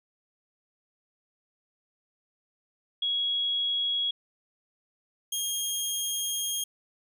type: tone pair in turn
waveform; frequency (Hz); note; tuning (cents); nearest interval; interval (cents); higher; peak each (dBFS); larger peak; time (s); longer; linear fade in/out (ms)
sine / 15% pulse; 3324 / 3242; G#7 / G#7; +1 / -42; unison; 43; first; -25 / -21; second; 3.02-4.11 / 5.32-6.64; second; 5
effects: none